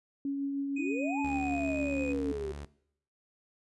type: tone with tremolo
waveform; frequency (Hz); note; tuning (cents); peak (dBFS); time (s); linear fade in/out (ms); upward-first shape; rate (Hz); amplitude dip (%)
sine; 278.4; C#4; +8; -29; 0.25-2.32; 2; triangle; 6.5; 30
type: tone with vibrato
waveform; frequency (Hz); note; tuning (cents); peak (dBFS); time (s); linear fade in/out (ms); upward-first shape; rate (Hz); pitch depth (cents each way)
triangle; 2489; D#7; 0; -37; 0.76-2.13; 10; sine; 9; 12
type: exponential two-way sweep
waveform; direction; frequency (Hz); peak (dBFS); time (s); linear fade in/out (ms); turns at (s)
sine; up then down; 292.7 to 882 to 382.4; -34; 0.78-2.52; 5; 1.19
type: tone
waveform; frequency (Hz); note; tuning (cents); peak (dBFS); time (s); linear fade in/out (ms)
sawtooth; 72.2; D2; -29; -36; 1.24-2.65; 5
effects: noise-tail reverb RT60 0.7 s tail -20 dB re dry + resampled to 24000 Hz